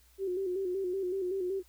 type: tone with vibrato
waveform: sine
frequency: 374.1 Hz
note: F#4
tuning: 19 cents sharp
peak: -30 dBFS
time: 0.18-1.63 s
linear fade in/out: 50 ms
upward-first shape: square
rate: 5.3 Hz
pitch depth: 64 cents each way
effects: added 60 Hz sine -62 dBFS peak until 1.68 s + white hiss -65 dBFS RMS until 1.68 s